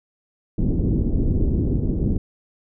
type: low-pass noise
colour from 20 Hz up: pink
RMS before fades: -20 dBFS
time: 0.58-2.18 s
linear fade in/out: 5 ms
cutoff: 340 Hz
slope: 24 dB/octave
effects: none